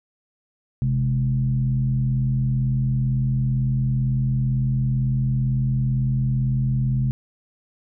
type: tone with frequency modulation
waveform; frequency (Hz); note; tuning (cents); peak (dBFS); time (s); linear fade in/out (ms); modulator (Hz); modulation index
sine; 130; C3; -11; -18; 0.82-7.11; 0; 77.9; 0.62
effects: none